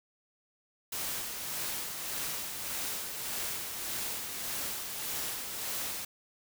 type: noise with tremolo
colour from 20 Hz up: white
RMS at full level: -35 dBFS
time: 0.92-6.05 s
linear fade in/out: 5 ms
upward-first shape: sine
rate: 1.7 Hz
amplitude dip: 40%
effects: none